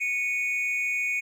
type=tone pair together; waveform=triangle; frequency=2217 / 2470 Hz; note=C#7 / D#7; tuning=0 / -13 cents; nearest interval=major second; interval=187 cents; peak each=-26 dBFS; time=0-1.21 s; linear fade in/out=20 ms; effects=none